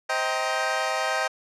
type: chord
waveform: 20% pulse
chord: C minor seventh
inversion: none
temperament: equal with one note detuned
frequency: 523.3 / 631.3 / 784 / 932.3 Hz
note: C5 / Eb5 / G5 / Bb5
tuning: 0 / +25 / 0 / 0 cents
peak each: -26 / -23 / -23 / -28 dBFS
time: 0.09-1.28 s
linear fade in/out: 10 ms
effects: low-pass 7000 Hz 12 dB/octave